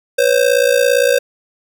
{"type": "ring-modulated tone", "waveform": "square", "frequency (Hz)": 523.3, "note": "C5", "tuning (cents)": 0, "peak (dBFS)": -8, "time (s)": [0.18, 1.19], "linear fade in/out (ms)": 10, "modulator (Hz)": 28.8, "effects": []}